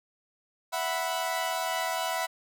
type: chord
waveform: sawtooth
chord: E suspended second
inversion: none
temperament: equal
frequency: 659.3 / 740 / 987.8 Hz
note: E5 / F#5 / B5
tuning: 0 / 0 / 0 cents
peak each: -29 dBFS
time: 0.72-2.27 s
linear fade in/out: 20 ms
effects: none